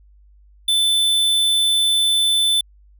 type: tone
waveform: square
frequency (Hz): 3520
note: A7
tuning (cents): 0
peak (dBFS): -15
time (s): 0.68-2.61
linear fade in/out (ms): 5
effects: added 50 Hz sine -47 dBFS peak until 2.99 s